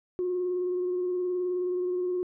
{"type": "tone with vibrato", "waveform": "sine", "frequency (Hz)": 361, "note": "F#4", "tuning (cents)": -43, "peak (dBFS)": -25, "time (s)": [0.19, 2.23], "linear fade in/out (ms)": 0, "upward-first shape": "sine", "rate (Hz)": 19, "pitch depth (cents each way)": 23, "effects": ["tanh soft clip ceiling -22 dBFS"]}